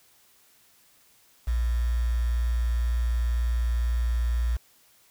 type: tone with quantisation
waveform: sine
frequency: 59 Hz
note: A#1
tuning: 22 cents sharp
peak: -22 dBFS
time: 1.47-4.57 s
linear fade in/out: 10 ms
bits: 7
effects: white hiss -60 dBFS RMS until 5.1 s